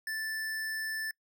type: tone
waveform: square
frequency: 1760 Hz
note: A6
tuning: in tune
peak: -34 dBFS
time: 0.07-1.11 s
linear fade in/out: 2 ms
effects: noise-tail reverb RT60 0.1 s tail -25 dB re dry